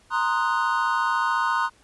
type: chord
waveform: triangle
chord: C half-diminished seventh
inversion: third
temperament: equal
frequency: 932.3 / 1046.5 / 1244.5 / 1480 Hz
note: Bb5 / C6 / Eb6 / Gb6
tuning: 0 / 0 / 0 / 0 cents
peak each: -24 / -24 / -25 / -25 dBFS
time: 0.1-1.7 s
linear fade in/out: 50 ms
effects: pink hiss -58 dBFS RMS until 1.83 s + resampled to 24000 Hz